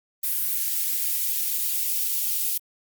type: noise with high-pass filter sweep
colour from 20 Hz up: violet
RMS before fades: -25 dBFS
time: 0.23-2.58 s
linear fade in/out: 10 ms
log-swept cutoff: 1600 to 2800 Hz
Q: 1.4
effects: Opus 32 kbps